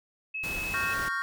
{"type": "tone", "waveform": "sine", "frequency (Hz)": 2585, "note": "E7", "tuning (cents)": -34, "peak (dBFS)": -31, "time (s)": [0.34, 0.94], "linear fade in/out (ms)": 10}
{"type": "noise", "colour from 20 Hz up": "pink", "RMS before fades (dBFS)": -38, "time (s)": [0.43, 1.09], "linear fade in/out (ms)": 10}
{"type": "chord", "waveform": "triangle", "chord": "G half-diminished seventh", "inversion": "second", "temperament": "equal with one note detuned", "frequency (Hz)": [1108.7, 1396.9, 1568, 1850.7], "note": ["Db6", "F6", "G6", "Bb6"], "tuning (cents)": [0, 0, 0, -13], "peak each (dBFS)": -32, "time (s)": [0.74, 1.22], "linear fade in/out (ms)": 0}
{"effects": []}